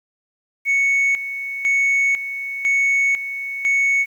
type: tone with tremolo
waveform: sine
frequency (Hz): 2217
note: C#7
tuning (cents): 0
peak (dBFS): -12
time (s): 0.65-4.06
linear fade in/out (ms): 50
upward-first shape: square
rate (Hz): 1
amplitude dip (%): 75
effects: tanh soft clip ceiling -13 dBFS + 8-bit